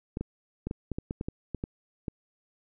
clicks, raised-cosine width 3 ms, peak -19 dBFS, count 12, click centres 0.171 / 0.21 / 0.67 / 0.711 / 0.917 / 0.985 / 1.109 / 1.211 / 1.285 / 1.547 / 1.639 / 2.082 s, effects none

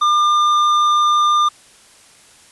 triangle tone with hard clipping, 1201 Hz, D6, 38 cents sharp, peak -13 dBFS, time 0.01-1.49 s, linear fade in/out 10 ms, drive 11 dB, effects white hiss -47 dBFS RMS until 2.51 s + resampled to 24000 Hz

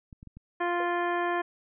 clicks, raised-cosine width 5 ms, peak -33 dBFS, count 4, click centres 0.128 / 0.229 / 0.273 / 0.37 s
harmonic tone, 349.2 Hz, F4, in tune, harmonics 1 / 2 / 3 / 4 / 5 / 6 / 7 / 9, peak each -30 / -31 / -32 / -40 / -34 / -45 / -45 / -49 dBFS, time 0.6-1.42 s, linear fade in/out 10 ms
sine tone with exponential decay, 493.9 Hz, B4, in tune, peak -31 dBFS, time 0.8-0.91 s, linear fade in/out 1 ms, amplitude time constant 22 ms
effects none

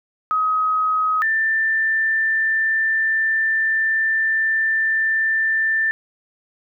sine tone pair in turn, 1265 / 1779.2 Hz, D#6 / A6, +28 / +19 cents, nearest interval tritone, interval 591 cents, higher second, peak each -16 dBFS, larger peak neither, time 0.31-1.22 / 1.22-5.91 s, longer second, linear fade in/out 0 ms, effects none

